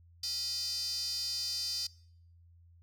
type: tone with high-pass filter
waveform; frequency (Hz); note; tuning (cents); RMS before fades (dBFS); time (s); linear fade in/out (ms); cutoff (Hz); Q
square; 278.6; C#4; +9; -36; 0.23-1.87; 5; 4800; 9.1
effects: noise-tail reverb RT60 0.7 s tail -25 dB re dry + added 85 Hz sine -57 dBFS peak until 2.82 s